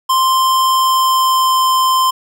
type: tone with pitch glide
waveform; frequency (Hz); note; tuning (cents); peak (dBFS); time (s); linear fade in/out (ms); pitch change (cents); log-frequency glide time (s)
square; 1046.5 to 1039.9; C6 to C6; 0 to -11; -11; 0.09-2.11; 10; -11; 0.72-1.6
effects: none